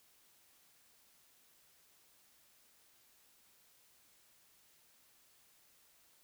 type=silence; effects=white hiss -68 dBFS RMS until 6.23 s